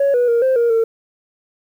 sine tone with pitch steps, 558 / 487.9 / 468.5 / 523 / 470.2 / 453.8 Hz, C#5 / B4 / A#4 / C5 / A#4 / A#4, +11 / -21 / +9 / -1 / +15 / -47 cents, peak -10 dBFS, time 0-0.84 s, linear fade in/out 5 ms, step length 140 ms, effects tanh soft clip ceiling -10 dBFS + 8-bit

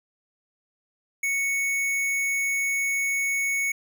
sine tone with hard clipping, 2217 Hz, C#7, in tune, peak -24 dBFS, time 1.23-3.72 s, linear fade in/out 5 ms, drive 18 dB, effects none

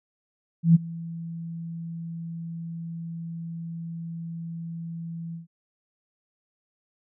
sine tone with ADSR envelope, 166.5 Hz, E3, 18 cents sharp, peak -10 dBFS, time 0.63-5.47 s, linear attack 120 ms, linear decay 20 ms, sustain -22 dB, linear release 130 ms, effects none

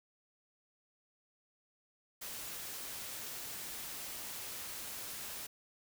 white noise, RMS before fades -44 dBFS, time 2.21-5.47 s, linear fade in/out 10 ms, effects none

